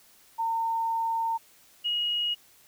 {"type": "tone pair in turn", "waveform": "sine", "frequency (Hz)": [910, 2889], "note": ["A#5", "F#7"], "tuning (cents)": [-42, -42], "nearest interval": "octave + minor sixth", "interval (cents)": 2000, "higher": "second", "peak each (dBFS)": -25, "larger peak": "neither", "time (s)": [[0.38, 1.38], [1.84, 2.35]], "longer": "first", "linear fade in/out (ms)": 20, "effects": ["white hiss -58 dBFS RMS until 2.67 s"]}